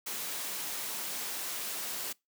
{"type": "noise", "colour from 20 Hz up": "white", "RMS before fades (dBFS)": -37, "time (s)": [0.06, 2.13], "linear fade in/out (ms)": 10, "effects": ["noise-tail reverb RT60 0.2 s tail -24 dB re dry", "high-pass 200 Hz 12 dB/octave"]}